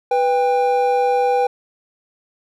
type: tone pair together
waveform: triangle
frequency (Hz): 493.9 / 796.3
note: B4 / G5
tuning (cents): 0 / +27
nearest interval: minor sixth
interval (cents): 827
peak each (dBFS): -15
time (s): 0.11-1.47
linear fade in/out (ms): 5
effects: none